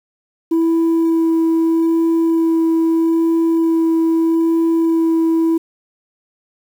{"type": "tone with vibrato", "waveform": "sine", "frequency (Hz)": 328.6, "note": "E4", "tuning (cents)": -5, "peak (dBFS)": -9, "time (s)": [0.51, 5.58], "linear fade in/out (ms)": 10, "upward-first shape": "sine", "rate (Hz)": 0.79, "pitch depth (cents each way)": 8, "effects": ["tanh soft clip ceiling -11 dBFS", "7-bit"]}